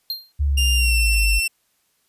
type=tone with exponential decay; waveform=square; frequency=4190 Hz; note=C8; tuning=2 cents sharp; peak=-21 dBFS; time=0.1-0.32 s; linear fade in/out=1 ms; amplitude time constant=47 ms
type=exponential sweep; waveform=sine; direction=down; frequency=73.42 to 49 Hz; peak=-16 dBFS; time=0.39-1.4 s; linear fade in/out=20 ms
type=tone with pitch glide; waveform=sawtooth; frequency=2800 to 2697 Hz; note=F7 to E7; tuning=+4 to +39 cents; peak=-16 dBFS; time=0.57-1.48 s; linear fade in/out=10 ms; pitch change=-65 cents; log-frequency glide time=0.75-0.94 s
effects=white hiss -66 dBFS RMS until 2.08 s + resampled to 32000 Hz